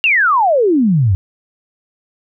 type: exponential sweep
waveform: sine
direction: down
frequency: 2849 to 87.31 Hz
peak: -9 dBFS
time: 0.04-1.15 s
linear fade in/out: 0 ms
effects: none